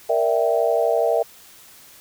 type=chord; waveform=sine; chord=E half-diminished seventh; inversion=second; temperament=equal; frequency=466.2 / 587.3 / 659.3 / 784 Hz; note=Bb4 / D5 / E5 / G5; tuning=0 / 0 / 0 / 0 cents; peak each=-21 / -23 / -20 / -26 dBFS; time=0.09-1.23 s; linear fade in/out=10 ms; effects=white hiss -47 dBFS RMS until 2 s

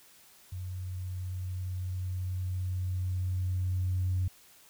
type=tone with level ramp; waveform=sine; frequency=91.8 Hz; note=F#2; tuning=13 cents flat; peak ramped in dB=-35 to -25 dBFS; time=0.52-4.28 s; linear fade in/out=5 ms; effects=tanh soft clip ceiling -22 dBFS + white hiss -58 dBFS RMS until 4.69 s

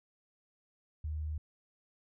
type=tone; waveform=sine; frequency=76.8 Hz; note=D#2; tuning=22 cents flat; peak=-34 dBFS; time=1.04-1.38 s; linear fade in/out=5 ms; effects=none

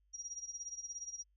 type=tone with tremolo; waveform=sine; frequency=5710 Hz; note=F8; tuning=37 cents sharp; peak=-39 dBFS; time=0.13-1.24 s; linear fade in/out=20 ms; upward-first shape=sine; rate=17 Hz; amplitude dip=80%; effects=added 50 Hz sine -70 dBFS peak until 1.36 s

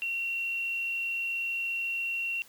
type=tone with frequency modulation; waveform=sine; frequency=2737 Hz; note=F7; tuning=36 cents flat; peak=-29 dBFS; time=0.02-2.42 s; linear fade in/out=0 ms; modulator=53.7 Hz; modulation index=0.42; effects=white hiss -56 dBFS RMS until 2.48 s

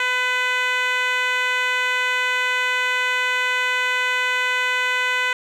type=tone with band-pass filter; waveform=10% pulse; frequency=502 Hz; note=B4; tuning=28 cents sharp; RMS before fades=-21 dBFS; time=0-5.33 s; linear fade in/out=2 ms; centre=1900 Hz; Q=1.2; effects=none

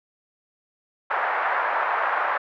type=band-pass noise; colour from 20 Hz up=pink; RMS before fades=-24 dBFS; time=1.1-2.38 s; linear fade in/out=10 ms; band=710 to 1700 Hz; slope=24 dB/octave; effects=none

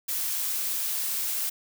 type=noise; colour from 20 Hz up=blue; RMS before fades=-29 dBFS; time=0.08-1.5 s; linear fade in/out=10 ms; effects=none

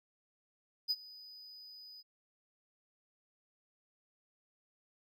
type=tone with ADSR envelope; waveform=triangle; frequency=4978 Hz; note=D#8; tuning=in tune; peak=-27 dBFS; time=0.88-2.03 s; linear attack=27 ms; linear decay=43 ms; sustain=-22 dB; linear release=31 ms; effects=none

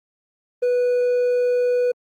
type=tone with hard clipping; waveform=triangle; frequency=492.1 Hz; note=B4; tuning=6 cents flat; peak=-17 dBFS; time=0.62-1.92 s; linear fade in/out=10 ms; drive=5 dB; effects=Opus 24 kbps

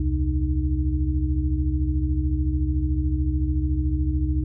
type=tone cluster; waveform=sine; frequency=66 / 79.7 / 130.3 / 307 Hz; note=C2 / D#2 / C3 / D#4; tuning=+16 / +42 / -7 / -23 cents; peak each=-22 / -26 / -30 / -28 dBFS; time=0-4.44 s; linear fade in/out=5 ms; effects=none

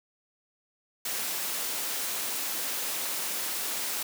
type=high-pass noise; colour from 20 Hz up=white; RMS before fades=-32 dBFS; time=1.05-4.03 s; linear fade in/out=5 ms; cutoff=230 Hz; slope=12 dB/octave; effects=none

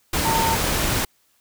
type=tone in noise; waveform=sine; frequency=906 Hz; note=A#5; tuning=50 cents flat; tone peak=-20 dBFS; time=0.25-0.55 s; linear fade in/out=5 ms; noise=pink; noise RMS=-22 dBFS; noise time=0.13-1.05 s; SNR=-1 dB; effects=white hiss -63 dBFS RMS until 1.4 s

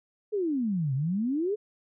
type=exponential two-way sweep; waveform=sine; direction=down then up; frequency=440 to 127.8 to 440 Hz; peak=-25 dBFS; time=0.32-1.56 s; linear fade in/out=20 ms; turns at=0.94 s; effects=none

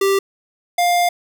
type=tone pair in turn; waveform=square; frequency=392 / 702.9 Hz; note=G4 / F5; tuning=0 / +11 cents; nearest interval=minor seventh; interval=1011 cents; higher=second; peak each=-14 dBFS; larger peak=neither; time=0.01-0.19 / 0.78-1.09 s; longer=second; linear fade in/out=5 ms; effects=none

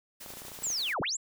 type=noise with tremolo; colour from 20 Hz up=white; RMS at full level=-44 dBFS; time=0.2-0.94 s; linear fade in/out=10 ms; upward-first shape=sine; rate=12 Hz; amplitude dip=35%
type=clicks; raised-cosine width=1 ms; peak=-33 dBFS; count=12; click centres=0.262 / 0.304 / 0.337 / 0.371 / 0.419 / 0.451 / 0.483 / 0.518 / 0.589 / 0.623 / 0.669 / 0.703 s
type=linear two-way sweep; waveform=sine; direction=down then up; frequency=7902 to 81 to 7902 Hz; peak=-29 dBFS; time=0.63-1.17 s; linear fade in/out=10 ms; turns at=1.01 s
effects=none

